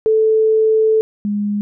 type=tone pair in turn; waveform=sine; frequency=438.6 / 205.9 Hz; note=A4 / G#3; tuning=-6 / -15 cents; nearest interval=octave + minor second; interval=1309 cents; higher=first; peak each=-10 / -16 dBFS; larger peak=first; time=0.06-1.01 / 1.25-1.61 s; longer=first; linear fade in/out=0 ms; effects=none